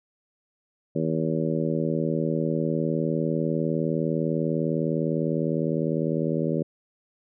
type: harmonic tone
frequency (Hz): 79.9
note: D#2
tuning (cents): +47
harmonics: 2 / 3 / 4 / 5 / 6 / 7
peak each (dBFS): -27 / -29 / -30 / -31 / -32 / -32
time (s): 0.95-6.63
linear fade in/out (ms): 10
effects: none